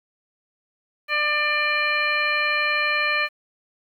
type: harmonic tone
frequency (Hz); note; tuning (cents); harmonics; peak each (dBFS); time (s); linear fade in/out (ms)
596; D5; +25; 1 / 2 / 3 / 4 / 5 / 7; -31 / -27 / -24 / -23 / -32 / -32; 1.08-3.29; 50
effects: 9-bit